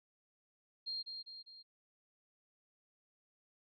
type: tone with echo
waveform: sine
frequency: 4214 Hz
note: C8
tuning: 12 cents sharp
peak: -38 dBFS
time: 0.86-1.03 s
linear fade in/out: 20 ms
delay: 200 ms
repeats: 3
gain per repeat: -5 dB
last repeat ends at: 1.63 s
effects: none

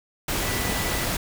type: tone in noise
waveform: sine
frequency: 1975.5 Hz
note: B6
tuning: in tune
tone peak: -35 dBFS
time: 0.42-1.05 s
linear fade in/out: 5 ms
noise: pink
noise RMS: -26 dBFS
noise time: 0.28-1.17 s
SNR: -12 dB
effects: none

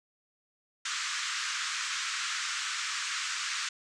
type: band-pass noise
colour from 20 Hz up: pink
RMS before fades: -34 dBFS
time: 0.85-3.69 s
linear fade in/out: 5 ms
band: 1200 to 7800 Hz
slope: 48 dB/octave
effects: none

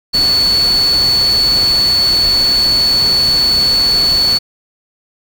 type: tone in noise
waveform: sine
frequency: 4435 Hz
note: C#8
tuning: in tune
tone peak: -9 dBFS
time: 0.13-4.39 s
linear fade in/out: 20 ms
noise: pink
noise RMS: -23 dBFS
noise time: 0.13-4.39 s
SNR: +11 dB
effects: none

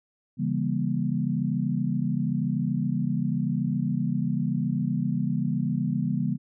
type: chord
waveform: sine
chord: C# diminished seventh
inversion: none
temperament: just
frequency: 138.59 / 166.31 / 199.57 / 239.5 Hz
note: C#3 / E3 / G3 / Bb3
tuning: 0 / +16 / +31 / +47 cents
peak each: -29 dBFS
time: 0.37-6.38 s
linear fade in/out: 50 ms
effects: none

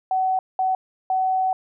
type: tone bursts at uneven times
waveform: sine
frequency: 753 Hz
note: F#5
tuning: 30 cents sharp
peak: -18 dBFS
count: 3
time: 0.11-0.39 / 0.59-0.75 / 1.1-1.53 s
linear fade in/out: 2 ms
effects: none

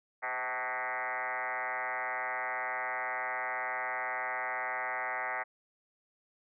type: tone with frequency modulation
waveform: sine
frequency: 1373 Hz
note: F6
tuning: 30 cents flat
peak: -32 dBFS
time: 0.22-5.44 s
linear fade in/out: 20 ms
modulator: 122 Hz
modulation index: 6
effects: none

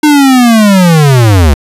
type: linear sweep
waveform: square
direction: down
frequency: 306.6 to 67 Hz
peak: -3 dBFS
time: 0.03-1.54 s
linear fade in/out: 5 ms
effects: resampled to 32000 Hz

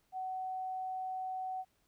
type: tone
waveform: sine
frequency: 750 Hz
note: F#5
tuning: 23 cents sharp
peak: -36 dBFS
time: 0.12-1.65 s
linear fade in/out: 50 ms
effects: pink hiss -75 dBFS RMS until 1.87 s

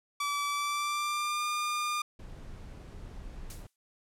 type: tone with pitch glide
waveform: sawtooth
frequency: 1153 to 1206.1 Hz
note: D6 to D6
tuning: -32 to +46 cents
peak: -26 dBFS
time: 0.2-2.02 s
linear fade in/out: 5 ms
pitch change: +78 cents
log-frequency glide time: 0.48-1.46 s
type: noise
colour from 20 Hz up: brown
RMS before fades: -44 dBFS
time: 2.19-3.67 s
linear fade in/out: 5 ms
type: noise with exponential decay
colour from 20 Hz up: blue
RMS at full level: -41 dBFS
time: 3.5-3.76 s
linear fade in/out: 1 ms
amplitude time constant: 55 ms
effects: low-pass 11000 Hz 12 dB/octave

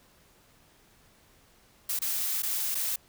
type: noise with dropouts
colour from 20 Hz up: blue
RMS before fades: -30 dBFS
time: 1.89-2.96 s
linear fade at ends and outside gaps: 5 ms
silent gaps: 1.991-2.017 / 2.423-2.431 / 2.747-2.751 s
effects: pink hiss -61 dBFS RMS until 3.08 s

